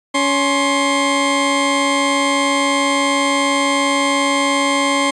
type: tone pair together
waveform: 20% pulse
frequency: 280 / 1057.1 Hz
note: C#4 / C6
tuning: +18 / +17 cents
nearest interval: octave + major seventh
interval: 2299 cents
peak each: -12 dBFS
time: 0.14-5.11 s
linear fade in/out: 10 ms
effects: resampled to 24000 Hz